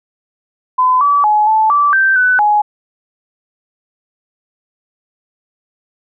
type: tone with pitch steps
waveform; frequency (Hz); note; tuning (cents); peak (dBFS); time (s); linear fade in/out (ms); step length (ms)
sine; 1015 / 1149 / 846 / 873 / 1161 / 1561 / 1499 / 837; B5 / D6 / G#5 / A5 / D6 / G6 / F#6 / G#5; +47 / -38 / +32 / -14 / -20 / -8 / +22 / +13; -8; 0.78-2.62; 10; 230
effects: none